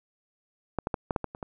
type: clicks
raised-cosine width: 1 ms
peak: -13 / -14 / -13 / -13 / -12 / -17 / -25 / -21 dBFS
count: 8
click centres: 0.787 / 0.871 / 0.942 / 1.108 / 1.162 / 1.243 / 1.349 / 1.428 s
effects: none